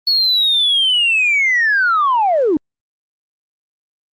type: linear sweep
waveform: sine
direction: down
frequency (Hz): 4406 to 277.7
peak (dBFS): -10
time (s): 0.07-2.57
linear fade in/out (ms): 2
effects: tanh soft clip ceiling -8 dBFS + Opus 24 kbps